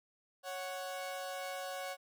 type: tone pair together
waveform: sawtooth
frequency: 554.4 / 740 Hz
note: C#5 / F#5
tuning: 0 / 0 cents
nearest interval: perfect fourth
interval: 500 cents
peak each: -38 / -39 dBFS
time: 0.43-1.97 s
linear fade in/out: 50 ms
effects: none